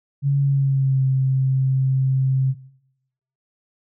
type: tone with pitch glide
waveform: sine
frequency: 140 to 132.52 Hz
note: C#3 to C3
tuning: +18 to +22 cents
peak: -15 dBFS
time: 0.22-2.55 s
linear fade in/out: 50 ms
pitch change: -96 cents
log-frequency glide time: 0.39-1.03 s
effects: noise-tail reverb RT60 0.9 s tail -21 dB re dry